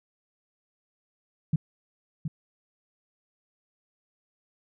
sine tone with echo, 155.56 Hz, D#3, in tune, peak -19 dBFS, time 1.53-1.56 s, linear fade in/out 5 ms, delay 720 ms, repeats 1, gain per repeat -8 dB, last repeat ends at 2.28 s, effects none

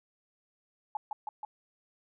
sine tone with echo, 849 Hz, G#5, 38 cents sharp, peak -30 dBFS, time 0.95-0.97 s, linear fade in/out 2 ms, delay 160 ms, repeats 3, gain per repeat -2 dB, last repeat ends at 1.45 s, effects none

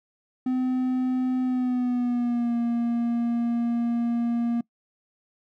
triangle tone with pitch glide, 255.3 to 235.5 Hz, C4 to A#3, -42 to +18 cents, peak -20 dBFS, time 0.46-4.61 s, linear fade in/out 5 ms, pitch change -140 cents, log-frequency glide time 1.42-2.56 s, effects noise-tail reverb RT60 0.1 s tail -23 dB re dry

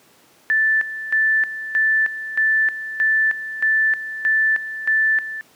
sine tone with tremolo, 1760 Hz, A6, in tune, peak -14 dBFS, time 0.5-5.41 s, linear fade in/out 0 ms, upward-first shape square, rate 1.6 Hz, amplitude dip 75%, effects pink hiss -53 dBFS RMS until 5.55 s + high-pass 200 Hz 12 dB/octave

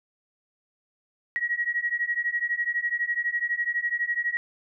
sine beating tone pair, 1899 / 1911 Hz, A#6 / A#6, +32 / +43 cents, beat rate 12 Hz, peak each -28 / -27 dBFS, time 1.36-4.37 s, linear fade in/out 0 ms, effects none

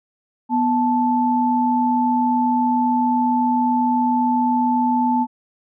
sine tone pair together, 245.9 / 876.3 Hz, B3 / A5, -7 / -7 cents, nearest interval octave + minor seventh, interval 2200 cents, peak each -18 dBFS, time 0.49-5.27 s, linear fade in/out 50 ms, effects none

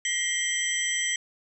sine tone cluster, 1918 / 2090 / 3155 / 5960 / 7780 Hz, A#6 / C7 / G7 / F#8 / B8, +49 / -2 / +10 / +12 / -27 cents, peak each -31 dBFS, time 0.05-1.16 s, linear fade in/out 2 ms, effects tanh soft clip ceiling -13 dBFS

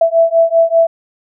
sine beating tone pair, 660 / 665.1 Hz, E5 / E5, +2 / +15 cents, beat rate 5.1 Hz, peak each -11 dBFS, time 0.01-0.87 s, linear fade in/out 5 ms, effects none

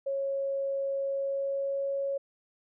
sine tone with pitch glide, 549 to 552.8 Hz, C#5 to C#5, -17 to -5 cents, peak -28 dBFS, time 0.06-2.18 s, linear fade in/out 10 ms, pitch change +12 cents, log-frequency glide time 0.96-1.9 s, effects none

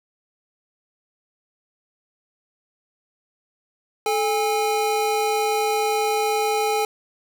square tone pair together, 433.9 / 815.8 Hz, A4 / G#5, -24 / -31 cents, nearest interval major seventh, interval 1093 cents, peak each -23 / -23 dBFS, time 4.06-6.85 s, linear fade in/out 2 ms, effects none

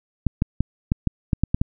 clicks, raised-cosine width 5 ms, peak -6 dBFS, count 9, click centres 0.267 / 0.421 / 0.606 / 0.919 / 1.073 / 1.332 / 1.436 / 1.545 / 1.615 s, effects none

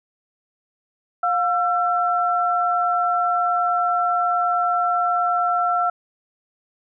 sine tone pair together, 710 / 1345.3 Hz, F5 / E6, +28 / +35 cents, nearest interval major seventh, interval 1107 cents, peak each -20 dBFS, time 1.23-5.9 s, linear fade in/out 5 ms, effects none

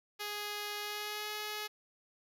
5% pulse tone with pitch glide, 415.3 to 422.3 Hz, G#4 to G#4, 0 to +29 cents, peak -26 dBFS, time 0.19-1.68 s, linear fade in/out 20 ms, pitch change +29 cents, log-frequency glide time 0.79-1.3 s, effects none

